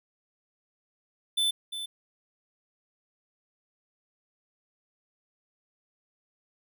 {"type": "tone with echo", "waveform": "square", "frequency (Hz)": 3520, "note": "A7", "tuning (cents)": 0, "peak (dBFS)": -24, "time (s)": [1.37, 1.51], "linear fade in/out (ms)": 10, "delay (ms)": 350, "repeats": 1, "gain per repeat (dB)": -10, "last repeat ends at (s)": 1.86, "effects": []}